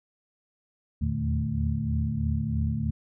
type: tone cluster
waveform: sine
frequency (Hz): 78.1 / 81.2 / 114.7 / 149.7 / 219.5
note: D#2 / E2 / A#2 / D3 / A3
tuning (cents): +7 / -26 / -28 / +33 / -4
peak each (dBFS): -31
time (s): 1.01-2.91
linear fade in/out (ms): 10
effects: none